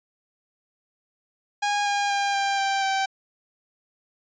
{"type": "tone with pitch steps", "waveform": "sawtooth", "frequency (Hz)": [820, 811, 802.2, 793.4, 784.8, 776.2], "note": ["G#5", "G#5", "G5", "G5", "G5", "G5"], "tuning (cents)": [-22, -41, 40, 21, 2, -17], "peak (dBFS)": -18, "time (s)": [1.62, 3.06], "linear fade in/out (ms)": 10, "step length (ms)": 240, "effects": ["resampled to 16000 Hz"]}